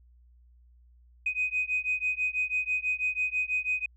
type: beating tone pair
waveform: sine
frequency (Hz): 2500 / 2506.1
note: D#7 / D#7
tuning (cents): +8 / +12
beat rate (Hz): 6.1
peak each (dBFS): -29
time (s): 1.26-3.86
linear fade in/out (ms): 5
effects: tanh soft clip ceiling -19 dBFS + added 60 Hz sine -55 dBFS peak until 3.96 s